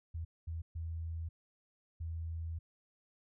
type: tone bursts at uneven times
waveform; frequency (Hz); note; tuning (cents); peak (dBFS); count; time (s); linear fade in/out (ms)
sine; 82.1; E2; -6; -37; 4; 0.14-0.25 / 0.47-0.62 / 0.75-1.29 / 2-2.59; 10
effects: none